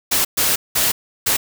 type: noise bursts at uneven times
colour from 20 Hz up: white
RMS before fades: -17 dBFS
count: 4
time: 0.11-0.25 / 0.37-0.56 / 0.75-0.92 / 1.26-1.37 s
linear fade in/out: 10 ms
effects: none